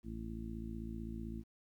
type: harmonic tone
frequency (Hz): 55.7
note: A1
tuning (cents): +22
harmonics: 1 / 2 / 3 / 4 / 5 / 6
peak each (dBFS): -45 / -49 / -51 / -45 / -54 / -50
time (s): 0.03-1.44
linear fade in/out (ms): 50
effects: 12-bit